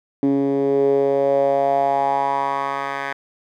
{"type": "tone with band-pass filter sweep", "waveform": "10% pulse", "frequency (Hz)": 138.59, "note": "C#3", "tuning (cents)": 0, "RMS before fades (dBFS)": -19, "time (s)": [0.23, 3.13], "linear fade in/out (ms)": 0, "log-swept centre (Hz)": [290, 1500], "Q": 4.5, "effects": []}